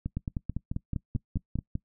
two click trains, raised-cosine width 5 ms, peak -18 / -19 dBFS, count 9 / 8, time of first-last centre 0.17-1.754 / 0.06-1.588 s, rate 5.05 / 4.58 Hz, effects noise-tail reverb RT60 0.1 s tail -22 dB re dry

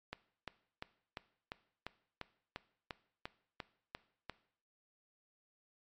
click train, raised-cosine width 0.3 ms, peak -25 dBFS, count 13, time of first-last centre 0.13-4.297 s, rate 2.88 Hz, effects noise-tail reverb RT60 0.6 s tail -18 dB re dry + MP3 64 kbps

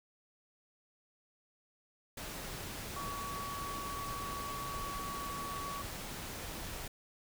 sine tone in noise, 1130 Hz, C#6, 33 cents sharp, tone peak -40 dBFS, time 2.96-5.82 s, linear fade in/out 5 ms, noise pink, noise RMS -43 dBFS, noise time 2.17-6.88 s, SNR 0 dB, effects none

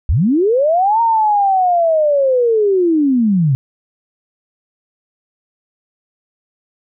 sine linear two-way sweep, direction up then down, 52.9 to 932.3 to 125.7 Hz, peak -10 dBFS, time 0.09-3.55 s, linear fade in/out 0 ms, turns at 1.01 s, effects none

